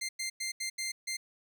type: tone bursts at uneven times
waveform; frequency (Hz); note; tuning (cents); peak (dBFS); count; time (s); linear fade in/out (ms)
15% pulse; 2093; C7; 0; -27; 6; 0.01-0.09 / 0.19-0.3 / 0.4-0.52 / 0.6-0.7 / 0.78-0.92 / 1.07-1.17; 10
effects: none